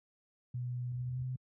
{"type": "tone with pitch glide", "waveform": "sine", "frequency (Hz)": [123.47, 127.82], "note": ["B2", "C3"], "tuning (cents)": [0, -40], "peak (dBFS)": -34, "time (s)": [0.54, 1.36], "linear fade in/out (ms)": 5, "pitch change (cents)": 60, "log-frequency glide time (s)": [0.96, 1.22]}
{"type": "low-pass noise", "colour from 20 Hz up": "pink", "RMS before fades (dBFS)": -48, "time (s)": [0.92, 1.24], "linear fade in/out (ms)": 2, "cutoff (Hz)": 130, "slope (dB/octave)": 48}
{"effects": ["high-pass 80 Hz 12 dB/octave"]}